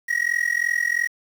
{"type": "tone with amplitude modulation", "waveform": "triangle", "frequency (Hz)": 1900, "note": "A#6", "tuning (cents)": 33, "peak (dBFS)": -14, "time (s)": [0.08, 1.08], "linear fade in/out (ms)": 20, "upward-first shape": "sine", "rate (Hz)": 42.9, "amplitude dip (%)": 95, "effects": ["7-bit"]}